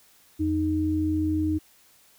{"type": "tone pair together", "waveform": "sine", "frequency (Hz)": [86.18, 309.8], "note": ["F2", "D#4"], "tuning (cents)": [-22, -7], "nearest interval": "octave + minor seventh", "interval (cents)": 2215, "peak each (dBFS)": [-28, -23], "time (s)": [0.39, 1.59], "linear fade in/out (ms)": 20, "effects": ["white hiss -58 dBFS RMS until 2.18 s"]}